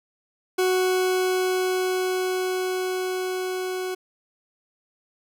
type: tone with level ramp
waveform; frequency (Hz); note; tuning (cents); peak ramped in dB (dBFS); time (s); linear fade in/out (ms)
40% pulse; 370; F#4; 0; -18 to -26; 0.58-3.95; 10
effects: none